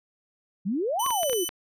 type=exponential two-way sweep; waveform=sine; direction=up then down; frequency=174.61 to 1127 to 327.7 Hz; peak=-24 dBFS; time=0.65-1.45 s; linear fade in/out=20 ms; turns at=1.06 s
type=tone; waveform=10% pulse; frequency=3000 Hz; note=F#7; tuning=23 cents sharp; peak=-20 dBFS; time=0.99-1.49 s; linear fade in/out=10 ms
type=clicks; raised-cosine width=0.3 ms; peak=-19 dBFS; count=6; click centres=1.063 / 1.106 / 1.232 / 1.297 / 1.331 / 1.491 s
effects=resampled to 32000 Hz